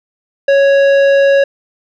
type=tone with tanh clipping; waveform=triangle; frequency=554.4 Hz; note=C#5; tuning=in tune; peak=-8 dBFS; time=0.48-1.44 s; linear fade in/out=5 ms; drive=16 dB; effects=none